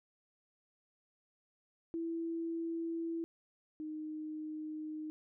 sine tone pair in turn, 331.5 / 309 Hz, E4 / D#4, +10 / -12 cents, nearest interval minor second, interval 122 cents, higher first, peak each -35 / -39 dBFS, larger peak first, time 1.94-3.24 / 3.8-5.1 s, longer neither, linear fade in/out 0 ms, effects none

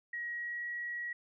sine tone with pitch glide, 1900 to 1914.3 Hz, A#6 to A#6, +33 to +45 cents, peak -36 dBFS, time 0.13-1.13 s, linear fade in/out 5 ms, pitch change +12 cents, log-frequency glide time 0.33-0.66 s, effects none

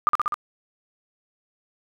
sine tone with echo, 1208 Hz, D6, 48 cents sharp, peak -14 dBFS, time 0.07-0.09 s, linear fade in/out 0 ms, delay 63 ms, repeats 4, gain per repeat -2 dB, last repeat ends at 0.342 s, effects none

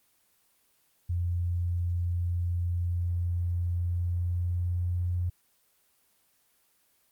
sine tone with pitch glide, 87.31 to 88.58 Hz, F2 to F2, 0 to +25 cents, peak -26 dBFS, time 1.09-5.3 s, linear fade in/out 10 ms, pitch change +25 cents, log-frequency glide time 3.77-5.12 s, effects white hiss -68 dBFS RMS until 7.11 s + Opus 24 kbps

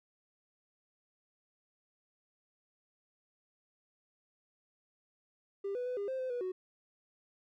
triangle tone with pitch steps, 397 / 493.9 / 500 / 403.6 / 524 / 515 / 487.3 / 370.4 Hz, G4 / B4 / B4 / G#4 / C5 / C5 / B4 / F#4, +22 / 0 / +21 / -49 / +2 / -28 / -23 / +2 cents, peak -31 dBFS, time 5.64-6.52 s, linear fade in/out 10 ms, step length 110 ms, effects tanh soft clip ceiling -30 dBFS

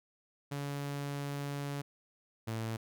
sawtooth tone pair in turn, 142.2 / 112.38 Hz, C#3 / A2, +45 / +37 cents, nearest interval major third, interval 408 cents, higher first, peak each -32 / -31 dBFS, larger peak second, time 0.51-1.82 / 2.47-2.77 s, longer first, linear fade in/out 10 ms, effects none

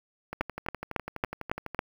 two click trains, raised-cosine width 0.5 ms, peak -11 / -20 dBFS, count 6 / 18, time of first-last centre 0.41-1.791 / 0.33-1.747 s, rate 3.62 / 12 Hz, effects 7-bit

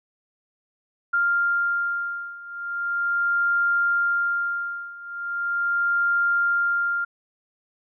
sine beating tone pair, 1396.9 / 1397.29 Hz, F6 / F6, 0 / 0 cents, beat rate 0.39 Hz, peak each -25 / -23 dBFS, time 1.13-7.05 s, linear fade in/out 10 ms, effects none

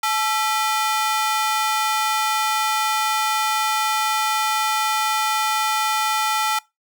sawtooth ring-modulated tone, 1100 Hz, C#6, 14 cents flat, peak -12 dBFS, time 0.03-6.59 s, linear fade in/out 5 ms, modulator 238 Hz, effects noise-tail reverb RT60 0.2 s tail -22 dB re dry

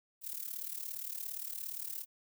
violet noise with amplitude modulation, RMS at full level -38 dBFS, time 0.21-2.06 s, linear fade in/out 50 ms, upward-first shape sine, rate 37.3 Hz, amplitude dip 80%, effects none

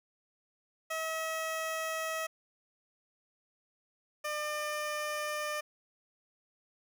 15% pulse tone pair in turn, 642 / 600.6 Hz, E5 / D5, -46 / +39 cents, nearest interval minor second, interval 115 cents, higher first, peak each -27 dBFS, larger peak neither, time 0.9-2.27 / 4.24-5.61 s, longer neither, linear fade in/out 10 ms, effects none

